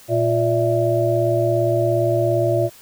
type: harmonic tone with a mistuned harmonic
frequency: 116.6 Hz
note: A#2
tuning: 1 cent sharp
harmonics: 1 / 3 / 5 / 6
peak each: -21 / -21 / -21 / -21 dBFS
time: 0.08-2.7 s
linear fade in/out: 50 ms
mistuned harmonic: 6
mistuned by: -100 cents
effects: white hiss -46 dBFS RMS until 2.81 s

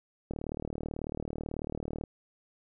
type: click train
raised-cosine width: 2 ms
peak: -22 dBFS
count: 67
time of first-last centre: 0.31-2.038 s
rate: 38.2 Hz
effects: none

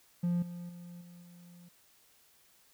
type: tone with level steps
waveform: triangle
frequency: 174.5 Hz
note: F3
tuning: 1 cent flat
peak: -25 / -38 / -43 / -48 / -50 dBFS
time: 0.23-1.69 s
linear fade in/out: 10 ms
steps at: 0.42 / 0.69 / 1.01 / 1.22 s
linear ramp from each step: 5 ms
effects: tanh soft clip ceiling -21 dBFS + white hiss -65 dBFS RMS until 2.73 s

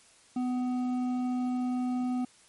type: tone with hard clipping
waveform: triangle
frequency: 250.2 Hz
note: B3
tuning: 23 cents sharp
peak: -29 dBFS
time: 0.36-2.25 s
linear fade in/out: 5 ms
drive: 11 dB
effects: white hiss -59 dBFS RMS until 2.48 s + MP3 48 kbps

